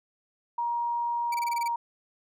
sine tone with pitch glide, 946 to 939.5 Hz, A#5 to A#5, +25 to +13 cents, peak -26 dBFS, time 0.58-1.76 s, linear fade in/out 5 ms, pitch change -12 cents, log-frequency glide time 1.42-1.65 s
sawtooth tone bursts, 2306 Hz, D7, 32 cents flat, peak -30 dBFS, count 8, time 1.32-1.681 s, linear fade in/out 5 ms, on 25 ms, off 23 ms
effects none

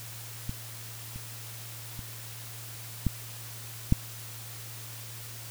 clicks, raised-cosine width 5 ms, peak -21 / -29 / -28 / -12 / -8 dBFS, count 5, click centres 0.494 / 1.16 / 1.992 / 3.067 / 3.924 s, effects added 114 Hz sine -44 dBFS peak until 5.5 s + white hiss -44 dBFS RMS until 5.5 s

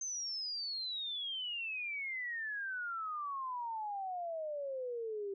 sine exponential sweep, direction down, 6310 to 388.2 Hz, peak -37 dBFS, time 0.01-5.34 s, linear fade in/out 5 ms, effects none

